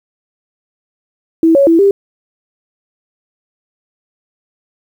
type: tone with pitch steps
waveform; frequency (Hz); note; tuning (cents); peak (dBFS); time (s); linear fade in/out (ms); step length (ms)
sine; 326.5 / 556 / 331.1 / 397.5; E4 / C#5 / E4 / G4; -17 / +5 / +8 / +24; -5; 1.43-1.91; 2; 120
effects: 7-bit